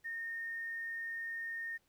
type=tone with quantisation; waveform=sine; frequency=1835 Hz; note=A#6; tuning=28 cents flat; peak=-38 dBFS; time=0.04-1.78 s; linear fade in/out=20 ms; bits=11; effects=pink hiss -75 dBFS RMS until 1.88 s